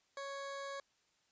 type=tone; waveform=20% pulse; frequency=554.4 Hz; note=C#5; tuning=in tune; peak=-37 dBFS; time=0.17-0.8 s; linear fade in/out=2 ms; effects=white hiss -75 dBFS RMS until 1.31 s + resampled to 16000 Hz